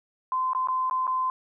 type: tone with dropouts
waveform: sine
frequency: 1031 Hz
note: C6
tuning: 26 cents flat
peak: -23 dBFS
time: 0.32-1.3 s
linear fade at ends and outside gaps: 1 ms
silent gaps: 0.533-0.549 / 0.673-0.685 / 0.898-0.91 / 1.069-1.077 s
effects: none